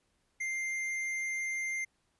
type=tone with tanh clipping; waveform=triangle; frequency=2098 Hz; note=C7; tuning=4 cents sharp; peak=-34 dBFS; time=0.4-1.85 s; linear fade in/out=10 ms; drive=14 dB; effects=pink hiss -75 dBFS RMS until 2.19 s + resampled to 24000 Hz